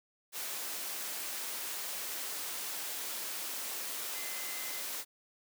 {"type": "tone in noise", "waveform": "sine", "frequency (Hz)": 2056, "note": "C7", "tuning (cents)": -31, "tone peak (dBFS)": -47, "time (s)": [4.12, 4.83], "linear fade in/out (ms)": 50, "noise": "white", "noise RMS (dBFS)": -39, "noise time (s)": [0.32, 5.05], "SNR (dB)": -11, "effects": ["high-pass 300 Hz 12 dB/octave"]}